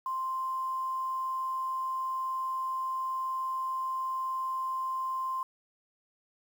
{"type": "tone with quantisation", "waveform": "sine", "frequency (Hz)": 1046.5, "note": "C6", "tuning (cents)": 0, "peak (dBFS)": -30, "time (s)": [0.06, 5.43], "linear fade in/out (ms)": 2, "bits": 9, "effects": []}